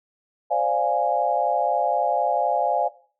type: chord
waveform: sine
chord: D half-diminished seventh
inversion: third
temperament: equal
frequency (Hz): 523.3 / 587.3 / 698.5 / 830.6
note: C5 / D5 / F5 / Ab5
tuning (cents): 0 / 0 / 0 / 0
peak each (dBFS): -28 / -25 / -23 / -23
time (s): 0.5-2.89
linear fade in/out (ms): 20
effects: noise-tail reverb RT60 0.4 s tail -17 dB re dry